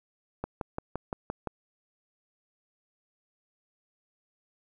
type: click train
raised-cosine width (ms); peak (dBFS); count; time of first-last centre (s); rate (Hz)
1; -18; 7; 0.44-1.473; 5.81
effects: 10-bit